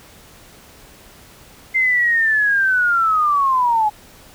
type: linear sweep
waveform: sine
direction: down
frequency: 2093 to 830.6 Hz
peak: -13 dBFS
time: 1.74-3.9 s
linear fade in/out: 20 ms
effects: pink hiss -45 dBFS RMS until 4.34 s